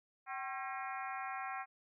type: harmonic tone with a mistuned harmonic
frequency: 270 Hz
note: C#4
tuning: 45 cents flat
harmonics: 3 / 4 / 5 / 6 / 7 / 8 / 9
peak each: -43 / -45 / -47 / -49 / -50 / -51 / -52 dBFS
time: 0.26-1.66 s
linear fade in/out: 50 ms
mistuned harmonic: 3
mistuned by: -86 cents
effects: none